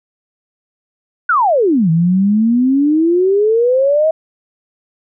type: exponential two-way sweep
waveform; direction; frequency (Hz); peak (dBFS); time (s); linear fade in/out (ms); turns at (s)
sine; down then up; 1516 to 159.1 to 647; -9; 1.29-4.11; 5; 1.9
effects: none

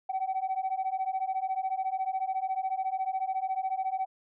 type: beating tone pair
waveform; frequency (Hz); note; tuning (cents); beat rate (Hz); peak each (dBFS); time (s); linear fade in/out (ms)
sine; 754 / 768; F#5 / G5; +32 / -36; 14; -30; 0.09-4.06; 10
effects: tanh soft clip ceiling -24 dBFS

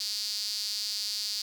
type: tone with high-pass filter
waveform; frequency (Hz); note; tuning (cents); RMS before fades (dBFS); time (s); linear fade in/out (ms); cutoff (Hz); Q
sawtooth; 208.4; G#3; +6; -33; 0-1.42; 5; 4600; 6.8
effects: none

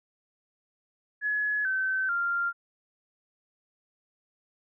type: tone with pitch steps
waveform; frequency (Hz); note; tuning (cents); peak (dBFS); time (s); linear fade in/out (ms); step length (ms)
sine; 1694 / 1535.6 / 1391.9; G#6 / G6 / F6; +34 / -36 / -6; -25; 1.21-2.53; 50; 440
effects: none

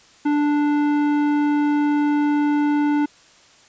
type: tone with tanh clipping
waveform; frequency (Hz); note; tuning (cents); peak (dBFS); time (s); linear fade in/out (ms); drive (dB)
sine; 293.7; D4; 0; -18; 0.25-3.06; 10; 14
effects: white hiss -51 dBFS RMS until 3.68 s + resampled to 16000 Hz

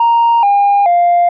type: tone with pitch steps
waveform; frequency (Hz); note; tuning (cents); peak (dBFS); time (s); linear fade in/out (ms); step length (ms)
sine; 932.3 / 806.9 / 698.4; A#5 / G5 / F5; 0 / +50 / 0; -5; 0-1.29; 5; 430
effects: tanh soft clip ceiling -5 dBFS

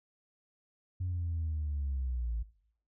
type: linear sweep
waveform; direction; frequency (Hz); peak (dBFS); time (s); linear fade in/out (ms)
sine; down; 92 to 54.2; -30; 1-2.43; 10
effects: noise-tail reverb RT60 0.6 s tail -19 dB re dry + tanh soft clip ceiling -28 dBFS

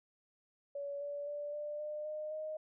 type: tone with pitch steps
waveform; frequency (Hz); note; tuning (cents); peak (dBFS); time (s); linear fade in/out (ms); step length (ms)
sine; 567 / 575.6 / 584.3 / 593.1 / 602.1 / 611.2 / 620.5; C#5 / D5 / D5 / D5 / D5 / D#5 / D#5; +39 / -35 / -9 / +17 / +43 / -31 / -5; -38; 0.75-2.57; 5; 260
effects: none

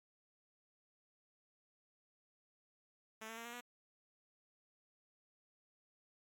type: tone with pitch steps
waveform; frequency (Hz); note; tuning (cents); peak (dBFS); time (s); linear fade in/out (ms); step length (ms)
5% pulse; 220 / 225.5 / 231.2 / 237 / 243; A3 / A3 / A#3 / A#3 / B3; 0 / +43 / -14 / +29 / -28; -35; 3.21-3.61; 10; 80
effects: MP3 96 kbps

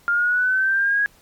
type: linear sweep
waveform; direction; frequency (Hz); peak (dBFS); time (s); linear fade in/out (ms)
sine; up; 1396.9 to 1661.2; -16; 0.08-1.06; 0
effects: pink hiss -54 dBFS RMS until 1.21 s + MP3 96 kbps

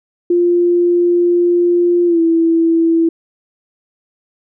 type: tone with pitch glide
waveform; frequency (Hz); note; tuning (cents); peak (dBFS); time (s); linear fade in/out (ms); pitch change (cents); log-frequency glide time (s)
sine; 349.2 to 330.4; F4 to E4; 0 to +4; -9; 0.3-3.09; 5; -96; 2.06-2.2
effects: none

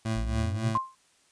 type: tone with tremolo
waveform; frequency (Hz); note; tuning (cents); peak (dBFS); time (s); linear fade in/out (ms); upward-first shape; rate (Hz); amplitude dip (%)
25% pulse; 111.2; A2; +19; -22; 0.05-0.78; 5; triangle; 3.6; 80
type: exponential sweep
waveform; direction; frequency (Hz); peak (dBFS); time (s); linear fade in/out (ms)
triangle; up; 46.25 to 140.5; -26; 0.14-0.73; 50
type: tone with exponential decay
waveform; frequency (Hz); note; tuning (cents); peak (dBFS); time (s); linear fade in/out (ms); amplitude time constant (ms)
sine; 1053; C6; +11; -19; 0.75-0.95; 2; 43
effects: white hiss -64 dBFS RMS until 1.31 s + resampled to 22050 Hz

